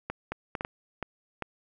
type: clicks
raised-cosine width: 0.5 ms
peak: -17 dBFS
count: 7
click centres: 0.1 / 0.32 / 0.552 / 0.609 / 0.649 / 1.027 / 1.423 s
effects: none